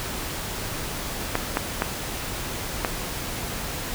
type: clicks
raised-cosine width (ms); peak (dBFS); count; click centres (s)
0.5; -6; 4; 1.354 / 1.571 / 1.821 / 2.848
effects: pink hiss -31 dBFS RMS until 3.94 s